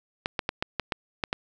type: clicks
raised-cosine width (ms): 0.3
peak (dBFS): -10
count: 8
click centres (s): 0.259 / 0.392 / 0.491 / 0.625 / 0.797 / 0.922 / 1.238 / 1.329
effects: none